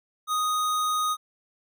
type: tone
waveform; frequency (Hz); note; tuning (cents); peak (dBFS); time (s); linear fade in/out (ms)
square; 1244.5; D#6; 0; -24; 0.27-1.17; 50
effects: none